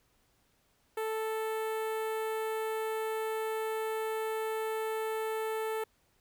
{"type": "tone with notch filter", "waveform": "sawtooth", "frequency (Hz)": 440, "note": "A4", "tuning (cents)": 0, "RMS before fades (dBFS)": -34, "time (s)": [0.97, 5.84], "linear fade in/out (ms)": 5, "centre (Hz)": 5300, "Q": 0.52, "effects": ["pink hiss -71 dBFS RMS until 6.2 s"]}